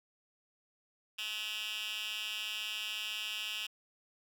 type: tone with high-pass filter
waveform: 10% pulse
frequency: 214 Hz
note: A3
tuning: 48 cents flat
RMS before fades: -39 dBFS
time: 1.18-3.67 s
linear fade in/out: 10 ms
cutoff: 2700 Hz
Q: 4.8
effects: none